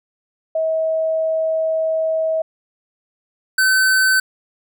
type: tone pair in turn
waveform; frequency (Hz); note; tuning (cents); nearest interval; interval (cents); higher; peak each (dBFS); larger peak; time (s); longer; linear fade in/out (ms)
sine / square; 641 / 1528; E5 / G6; -49 / -45; octave + minor third; 1504; second; -16 / -13; second; 0.55-2.42 / 3.58-4.2; first; 5
effects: none